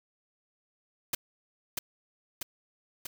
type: noise with echo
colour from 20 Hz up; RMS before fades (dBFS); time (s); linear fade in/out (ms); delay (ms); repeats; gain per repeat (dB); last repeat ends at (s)
white; -29; 1.13-1.15; 5; 640; 3; -3; 3.07
effects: none